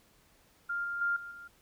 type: tone with level steps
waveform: sine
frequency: 1399 Hz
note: F6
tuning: 3 cents sharp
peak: -31 / -33 / -27 / -41 / -45 dBFS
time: 0.69-1.48 s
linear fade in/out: 10 ms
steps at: 0.84 / 1.01 / 1.16 / 1.31 s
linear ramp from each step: 5 ms
effects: pink hiss -65 dBFS RMS until 1.61 s